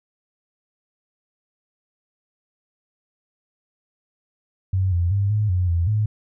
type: tone with pitch steps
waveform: sine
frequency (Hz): 94.4 / 86.8 / 99.7 / 106 / 90.5 / 85.1 / 106.8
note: F#2 / F2 / G2 / G#2 / F#2 / F2 / G#2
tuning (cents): +35 / -10 / +30 / +36 / -38 / -44 / +49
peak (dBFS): -17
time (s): 4.73-6.06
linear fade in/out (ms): 5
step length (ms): 190
effects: none